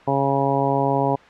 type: harmonic tone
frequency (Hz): 137.9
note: C#3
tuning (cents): -9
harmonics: 1 / 2 / 3 / 4 / 5 / 6 / 7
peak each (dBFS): -25 / -25 / -25 / -25 / -25 / -25 / -25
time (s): 0.07-1.16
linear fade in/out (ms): 10
effects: white hiss -46 dBFS RMS until 1.29 s + low-pass 2000 Hz 12 dB/octave